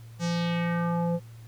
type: tone with low-pass filter sweep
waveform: square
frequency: 171.2 Hz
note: F3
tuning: 34 cents flat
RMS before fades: -27 dBFS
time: 0.19-1.2 s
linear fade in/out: 50 ms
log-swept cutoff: 7100 to 530 Hz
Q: 2.3
effects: added 114 Hz sine -43 dBFS peak until 1.47 s + pink hiss -58 dBFS RMS until 1.47 s